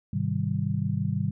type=chord; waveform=sine; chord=Ab major seventh; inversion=none; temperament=just; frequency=103.83 / 129.78 / 155.74 / 194.67 Hz; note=Ab2 / C3 / Eb3 / G3; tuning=0 / -14 / +2 / -12 cents; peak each=-30 dBFS; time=0.13-1.31 s; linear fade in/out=5 ms; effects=none